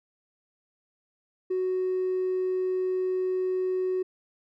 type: tone with hard clipping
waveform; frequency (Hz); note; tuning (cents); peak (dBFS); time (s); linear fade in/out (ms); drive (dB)
sine; 370.7; F#4; +3; -25; 1.5-4.03; 10; 1
effects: none